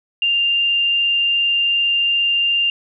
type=tone with frequency modulation; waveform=sine; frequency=2794 Hz; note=F7; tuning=in tune; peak=-14 dBFS; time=0.22-2.7 s; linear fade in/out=2 ms; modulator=22.6 Hz; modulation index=0.53; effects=none